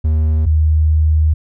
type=tone pair in turn; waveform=triangle / sine; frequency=77.78 / 77.78 Hz; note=D#2 / D#2; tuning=0 / 0 cents; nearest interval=unison; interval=0 cents; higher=neither; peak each=-9 dBFS; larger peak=neither; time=0.04-0.46 / 0.46-1.34 s; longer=second; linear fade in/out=10 ms; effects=none